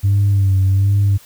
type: tone with vibrato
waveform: sine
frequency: 98 Hz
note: G2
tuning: in tune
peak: -9 dBFS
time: 0.03-1.18 s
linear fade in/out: 20 ms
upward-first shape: sine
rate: 1.3 Hz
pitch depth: 48 cents each way
effects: tanh soft clip ceiling -8 dBFS + white hiss -45 dBFS RMS until 1.25 s